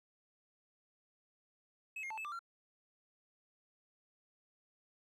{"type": "tone with pitch steps", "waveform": "triangle", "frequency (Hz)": [2576, 2132, 878, 2616, 1182, 1370], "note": ["E7", "C7", "A5", "E7", "D6", "F6"], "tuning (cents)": [-41, 32, -4, -14, 11, -34], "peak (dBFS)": -39, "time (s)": [1.96, 2.392], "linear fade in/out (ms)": 5, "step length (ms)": 72, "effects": []}